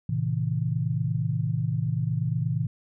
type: tone cluster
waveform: sine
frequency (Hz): 111.8 / 132.4 / 160.6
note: A2 / C3 / E3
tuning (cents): +28 / +21 / -45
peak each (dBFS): -28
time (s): 0.09-2.67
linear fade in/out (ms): 5
effects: none